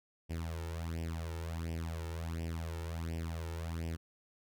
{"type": "tone with flanger", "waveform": "sawtooth", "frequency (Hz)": 82.41, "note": "E2", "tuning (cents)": 0, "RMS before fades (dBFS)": -39, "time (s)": [0.29, 3.97], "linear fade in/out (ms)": 20, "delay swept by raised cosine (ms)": [0.37, 2.27], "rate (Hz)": 1.4, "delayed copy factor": 0.8, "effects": []}